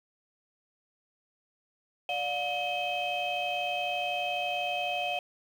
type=tone cluster; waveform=sine; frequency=585 / 717 / 2551 / 3132 Hz; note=D5 / F5 / D#7 / G7; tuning=-7 / +45 / +43 / -2 cents; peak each=-36 / -31 / -33 / -36 dBFS; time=2.09-5.19 s; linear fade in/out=2 ms; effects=tanh soft clip ceiling -22 dBFS + 9-bit